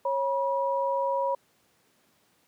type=tone pair together; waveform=sine; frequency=548 / 967.4 Hz; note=C#5 / B5; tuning=-20 / -36 cents; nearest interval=minor seventh; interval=984 cents; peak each=-27 dBFS; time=0.05-1.35 s; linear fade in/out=5 ms; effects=pink hiss -66 dBFS RMS until 2.47 s + high-pass 150 Hz 12 dB/octave